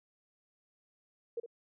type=tone with echo; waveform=sine; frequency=466.2 Hz; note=A#4; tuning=in tune; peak=-33 dBFS; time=1.37-1.4 s; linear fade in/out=5 ms; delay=62 ms; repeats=1; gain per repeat=-10 dB; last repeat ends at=1.462 s; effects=none